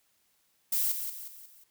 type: noise with echo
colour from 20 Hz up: violet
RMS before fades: -28 dBFS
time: 0.72-0.92 s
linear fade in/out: 5 ms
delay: 180 ms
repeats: 4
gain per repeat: -7 dB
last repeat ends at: 1.64 s
effects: white hiss -71 dBFS RMS until 1.7 s